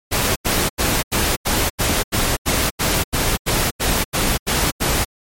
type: noise bursts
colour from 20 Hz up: pink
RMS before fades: -18 dBFS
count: 15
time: 0.11-5.05 s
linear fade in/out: 20 ms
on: 250 ms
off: 85 ms
effects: MP3 64 kbps